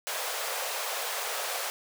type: high-pass noise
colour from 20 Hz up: pink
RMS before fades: -33 dBFS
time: 0.07-1.7 s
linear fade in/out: 0 ms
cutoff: 470 Hz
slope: 48 dB/octave
effects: none